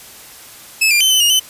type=tone with pitch steps; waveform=sawtooth; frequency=2601 / 2391 / 3072 / 3036 / 2857 / 3040 Hz; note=E7 / D7 / G7 / F#7 / F7 / F#7; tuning=-24 / +30 / -36 / +44 / +39 / +46 cents; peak=-7 dBFS; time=0.81-1.398 s; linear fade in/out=10 ms; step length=98 ms; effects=white hiss -38 dBFS RMS until 1.49 s + resampled to 32000 Hz